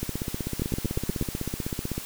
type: two click trains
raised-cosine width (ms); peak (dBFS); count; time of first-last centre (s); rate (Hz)
3; -13 / -16; 6 / 32; 0.62-1.212 / 0.03-1.98; 8.44 / 15.9
effects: white hiss -39 dBFS RMS until 2.05 s